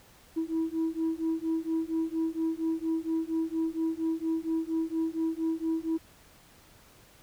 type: beating tone pair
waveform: sine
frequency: 322.4 / 326.7 Hz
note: E4 / E4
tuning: -38 / -15 cents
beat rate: 4.3 Hz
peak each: -29 / -29 dBFS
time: 0.36-5.98 s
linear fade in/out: 20 ms
effects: tanh soft clip ceiling -23 dBFS + pink hiss -57 dBFS RMS until 7.22 s